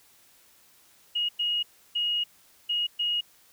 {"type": "tone bursts at uneven times", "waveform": "sine", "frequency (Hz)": 2879, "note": "F#7", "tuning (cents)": -48, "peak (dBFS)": -24, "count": 5, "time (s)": [[1.15, 1.29], [1.39, 1.63], [1.95, 2.24], [2.69, 2.87], [2.99, 3.21]], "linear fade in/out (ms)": 10, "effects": ["white hiss -59 dBFS RMS until 3.52 s"]}